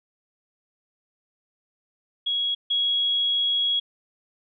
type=tone pair in turn; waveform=sine; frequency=3322 / 3322 Hz; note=G#7 / G#7; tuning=0 / 0 cents; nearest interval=unison; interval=0 cents; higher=neither; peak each=-22 / -20 dBFS; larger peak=second; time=2.26-2.55 / 2.7-3.8 s; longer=second; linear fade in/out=10 ms; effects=none